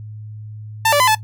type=tone with pitch steps; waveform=sawtooth; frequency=893 / 580 / 1014 / 869 Hz; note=A5 / D5 / B5 / A5; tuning=+25 / -22 / +45 / -22 cents; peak=-8 dBFS; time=0.85-1.15 s; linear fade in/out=5 ms; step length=75 ms; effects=noise-tail reverb RT60 0.1 s tail -17 dB re dry + added 107 Hz sine -30 dBFS peak until 1.23 s